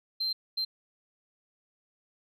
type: tone bursts at uneven times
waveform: sine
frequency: 4136 Hz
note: C8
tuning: 21 cents flat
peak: -26 dBFS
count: 2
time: 0.2-0.33 / 0.57-0.65 s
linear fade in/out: 10 ms
effects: tanh soft clip ceiling -25 dBFS